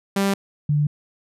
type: tone pair in turn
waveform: sawtooth / sine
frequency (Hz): 197.2 / 147.73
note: G3 / D3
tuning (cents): +11 / +11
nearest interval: perfect fourth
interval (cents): 500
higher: first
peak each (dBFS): -14 / -16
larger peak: first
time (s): 0.16-0.34 / 0.69-0.87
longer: neither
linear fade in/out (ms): 5
effects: resampled to 32000 Hz